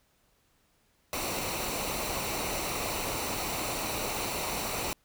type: noise with comb filter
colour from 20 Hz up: pink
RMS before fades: -33 dBFS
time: 1.13-4.93 s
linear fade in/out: 0 ms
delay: 0.6 ms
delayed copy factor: -0.55
effects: pink hiss -69 dBFS RMS until 5.04 s